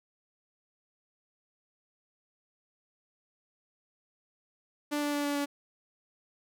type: tone with pitch steps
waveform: sawtooth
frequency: 293.7 / 291.7 / 289.7 / 287.7 / 285.7 Hz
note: D4 / D4 / D4 / D4 / D4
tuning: 0 / -12 / -24 / -36 / -48 cents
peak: -25 dBFS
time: 4.91-5.46 s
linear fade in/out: 20 ms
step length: 110 ms
effects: none